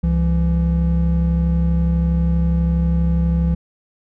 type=tone pair together; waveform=triangle; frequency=66.91 / 168.4 Hz; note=C2 / E3; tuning=+39 / +37 cents; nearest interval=octave + major third; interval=1598 cents; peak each=-15 dBFS; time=0.03-3.55 s; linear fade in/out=10 ms; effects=none